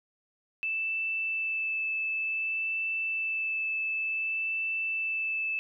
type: tone with vibrato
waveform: sine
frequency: 2637 Hz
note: E7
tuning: in tune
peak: -28 dBFS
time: 0.63-5.59 s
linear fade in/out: 0 ms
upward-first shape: sine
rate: 0.55 Hz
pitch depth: 9 cents each way
effects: none